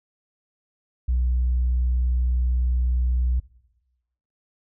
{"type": "tone", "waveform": "sine", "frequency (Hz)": 61.74, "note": "B1", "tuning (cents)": 0, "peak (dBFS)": -17, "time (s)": [1.08, 3.4], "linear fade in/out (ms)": 10, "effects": ["noise-tail reverb RT60 1.0 s tail -21 dB re dry", "tanh soft clip ceiling -16 dBFS"]}